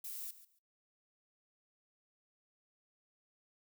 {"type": "noise with echo", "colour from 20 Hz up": "violet", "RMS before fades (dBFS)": -44, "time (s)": [0.04, 0.31], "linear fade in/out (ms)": 5, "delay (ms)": 140, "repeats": 2, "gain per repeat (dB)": -15, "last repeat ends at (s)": 0.59, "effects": ["noise-tail reverb RT60 0.2 s tail -24 dB re dry"]}